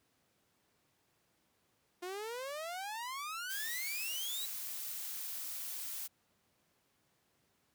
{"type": "exponential sweep", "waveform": "sawtooth", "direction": "up", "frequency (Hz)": [349.2, 3997], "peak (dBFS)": -36, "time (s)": [2.02, 4.46], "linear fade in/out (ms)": 10}
{"type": "noise", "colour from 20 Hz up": "blue", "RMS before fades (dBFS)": -42, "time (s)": [3.49, 6.08], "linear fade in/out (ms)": 20}
{"effects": ["pink hiss -75 dBFS RMS until 7.74 s", "high-pass 100 Hz 12 dB/octave"]}